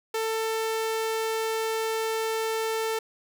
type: tone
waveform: sawtooth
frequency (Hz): 445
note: A4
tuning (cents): +20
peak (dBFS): -22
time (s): 0.14-2.99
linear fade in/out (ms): 5
effects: none